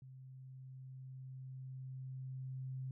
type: tone with level ramp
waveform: sine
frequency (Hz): 130.81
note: C3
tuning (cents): 0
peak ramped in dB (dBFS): -52 to -40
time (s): 0.02-2.91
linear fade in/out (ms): 2
effects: none

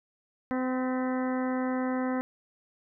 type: harmonic tone with a mistuned harmonic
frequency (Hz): 256.5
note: C4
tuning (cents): -34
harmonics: 1 / 2 / 3 / 4 / 5 / 6 / 7 / 8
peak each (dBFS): -28 / -34 / -38 / -40 / -42 / -44 / -45 / -46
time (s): 0.51-2.21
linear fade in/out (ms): 0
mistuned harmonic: 8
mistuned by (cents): -56
effects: none

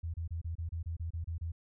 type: tone bursts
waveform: sine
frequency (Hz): 83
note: E2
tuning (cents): +12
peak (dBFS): -34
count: 11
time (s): 0.03-1.52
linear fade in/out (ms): 10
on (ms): 110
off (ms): 28
effects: none

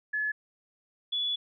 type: tone pair in turn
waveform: sine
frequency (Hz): 1711 / 3422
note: A6 / A7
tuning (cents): -49 / -49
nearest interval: octave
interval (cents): 1200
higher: second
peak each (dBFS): -27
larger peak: neither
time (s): 0.13-0.32 / 1.12-1.36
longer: second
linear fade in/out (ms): 10
effects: none

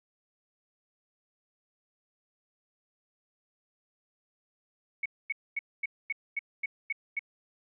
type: tone bursts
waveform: sine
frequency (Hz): 2217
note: C#7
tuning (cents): 0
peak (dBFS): -28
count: 9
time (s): 5.03-7.193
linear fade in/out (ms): 5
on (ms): 27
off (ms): 240
effects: none

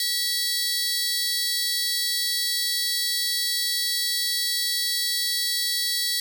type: tone cluster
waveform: sawtooth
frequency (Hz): 1942 / 3318 / 3955 / 4490 / 5280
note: B6 / G#7 / B7 / C#8 / E8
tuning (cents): -30 / -2 / +2 / +21 / +2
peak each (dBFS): -29 / -31 / -26 / -23 / -31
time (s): 0-6.2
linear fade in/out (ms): 2
effects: none

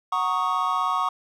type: chord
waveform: triangle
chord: D# minor seventh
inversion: first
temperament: equal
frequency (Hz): 740 / 932.3 / 1108.7 / 1244.5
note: F#5 / A#5 / C#6 / D#6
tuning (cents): 0 / 0 / 0 / 0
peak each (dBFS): -28 / -28 / -22 / -26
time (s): 0.12-1.09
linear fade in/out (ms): 5
effects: none

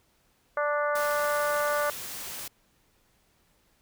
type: harmonic tone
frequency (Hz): 293.7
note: D4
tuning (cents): 0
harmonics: 2 / 3 / 4 / 5 / 6 / 7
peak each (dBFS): -27 / -36 / -30 / -32 / -40 / -43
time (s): 0.57-1.9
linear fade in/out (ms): 2
type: noise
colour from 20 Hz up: white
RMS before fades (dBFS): -38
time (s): 0.95-2.48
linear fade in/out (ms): 5
effects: pink hiss -67 dBFS RMS until 3.81 s

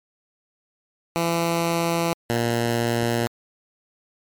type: tone pair in turn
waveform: 10% pulse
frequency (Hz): 168.3 / 117.57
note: E3 / A#2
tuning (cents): +36 / +15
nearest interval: tritone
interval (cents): 621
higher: first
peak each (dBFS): -12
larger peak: neither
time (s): 1.16-2.13 / 2.3-3.27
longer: neither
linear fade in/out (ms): 0
effects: MP3 96 kbps

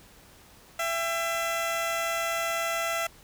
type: tone pair together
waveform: 15% pulse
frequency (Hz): 670 / 796.8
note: E5 / G5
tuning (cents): +28 / +28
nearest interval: minor third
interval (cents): 300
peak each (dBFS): -21 / -31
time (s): 0.79-3.07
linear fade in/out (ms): 5
effects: pink hiss -54 dBFS RMS until 3.23 s

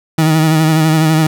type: tone with vibrato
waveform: 30% pulse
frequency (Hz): 157.9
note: D#3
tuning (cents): +26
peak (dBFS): -6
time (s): 0.18-1.27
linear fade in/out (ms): 5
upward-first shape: sine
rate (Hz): 12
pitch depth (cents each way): 39
effects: none

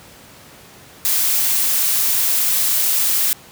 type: noise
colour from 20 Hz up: blue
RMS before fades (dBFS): -17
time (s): 1.05-3.33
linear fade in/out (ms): 0
effects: pink hiss -43 dBFS RMS until 3.51 s + high-pass 80 Hz 12 dB/octave

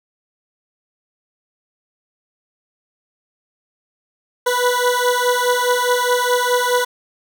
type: beating tone pair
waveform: 20% pulse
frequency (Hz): 490.4 / 495.2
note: B4 / B4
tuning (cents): -12 / +5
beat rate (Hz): 4.8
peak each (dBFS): -13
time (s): 4.46-6.85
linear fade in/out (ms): 10
effects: none

